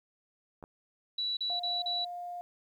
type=clicks; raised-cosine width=1 ms; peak=-32 dBFS; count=2; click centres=0.627 / 0.639 s
type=tone bursts; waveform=sine; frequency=3935 Hz; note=B7; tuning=7 cents flat; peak=-30 dBFS; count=4; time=1.18-2.048 s; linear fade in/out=5 ms; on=190 ms; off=36 ms
type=tone; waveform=sine; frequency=706 Hz; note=F5; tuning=19 cents sharp; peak=-37 dBFS; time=1.5-2.41 s; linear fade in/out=0 ms
effects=11-bit